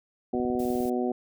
harmonic tone, 123.47 Hz, B2, in tune, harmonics 2 / 3 / 4 / 5 / 6, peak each -28 / -29 / -35 / -37 / -34 dBFS, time 0.33-1.12 s, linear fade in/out 5 ms
click train, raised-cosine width 3 ms, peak -28 dBFS, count 11, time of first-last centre 0.35-0.855 s, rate 19.8 Hz
blue noise, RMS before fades -46 dBFS, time 0.59-0.9 s, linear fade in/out 5 ms
effects none

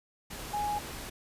sine tone in noise, 831 Hz, G#5, 1 cent sharp, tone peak -29 dBFS, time 0.53-0.79 s, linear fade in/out 10 ms, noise pink, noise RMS -41 dBFS, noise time 0.3-1.1 s, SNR +9 dB, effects resampled to 32000 Hz

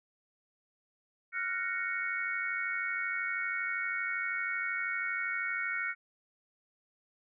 sine chord, Gb major seventh, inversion third, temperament equal with one note detuned, 1387.3 / 1480 / 1864.7 / 2217 Hz, F6 / Gb6 / Bb6 / Db7, -12 / 0 / 0 / 0 cents, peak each -38 / -38 / -38 / -35 dBFS, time 1.32-5.95 s, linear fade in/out 50 ms, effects none

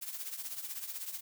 blue noise with tremolo, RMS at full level -38 dBFS, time 0.01-1.21 s, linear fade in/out 20 ms, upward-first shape triangle, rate 16 Hz, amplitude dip 75%, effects none

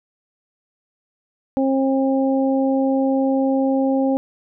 harmonic tone, 268.1 Hz, C4, 42 cents sharp, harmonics 1 / 2 / 3, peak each -17 / -21 / -27 dBFS, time 1.57-4.17 s, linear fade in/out 0 ms, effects none

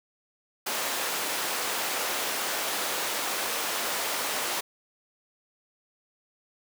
pink high-pass noise, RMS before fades -30 dBFS, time 0.66-4.61 s, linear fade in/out 10 ms, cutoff 520 Hz, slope 12 dB/octave, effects none

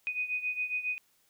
sine beating tone pair, 2489 / 2496.3 Hz, D#7 / D#7, 0 / +5 cents, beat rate 7.3 Hz, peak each -32 / -36 dBFS, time 0.07-0.98 s, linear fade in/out 0 ms, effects white hiss -69 dBFS RMS until 1.29 s

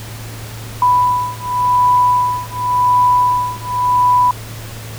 sine beating tone pair, 990 / 990.9 Hz, B5 / B5, +4 / +5 cents, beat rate 0.9 Hz, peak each -14 dBFS, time 0.82-4.31 s, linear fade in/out 2 ms, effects added 111 Hz sine -29 dBFS peak until 4.98 s + pink hiss -33 dBFS RMS until 4.98 s

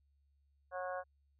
harmonic tone, 182.6 Hz, F#3, 23 cents flat, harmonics 3 / 4 / 5 / 6 / 7 / 8 / 9, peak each -41 / -43 / -56 / -46 / -59 / -48 / -52 dBFS, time 0.71-1.04 s, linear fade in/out 50 ms, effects added 70 Hz sine -70 dBFS peak until 1.39 s

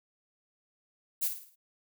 violet noise with echo, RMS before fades -29 dBFS, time 1.21-1.29 s, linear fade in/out 20 ms, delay 54 ms, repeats 5, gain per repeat -7 dB, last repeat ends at 1.56 s, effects none

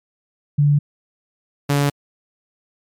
sine / sawtooth tone pair in turn, 145.3 / 142.8 Hz, D3 / D3, -18 / -48 cents, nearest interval unison, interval 30 cents, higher first, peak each -11 dBFS, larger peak neither, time 0.58-0.79 / 1.69-1.9 s, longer neither, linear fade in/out 10 ms, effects MP3 96 kbps

